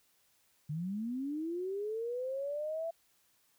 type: linear sweep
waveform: sine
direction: up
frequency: 143.3 to 671 Hz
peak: -34 dBFS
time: 0.69-2.91 s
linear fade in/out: 10 ms
effects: white hiss -71 dBFS RMS until 3.58 s